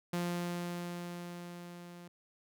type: tone with level ramp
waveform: sawtooth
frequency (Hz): 174.61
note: F3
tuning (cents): 0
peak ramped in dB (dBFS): -28 to -45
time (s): 0.13-2.08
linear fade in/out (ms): 5
effects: none